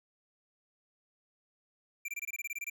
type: tone bursts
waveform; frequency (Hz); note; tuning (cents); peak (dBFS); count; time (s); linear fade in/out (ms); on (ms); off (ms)
square; 2358; D7; +6; -36; 12; 2.05-2.699; 5; 33; 23
effects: none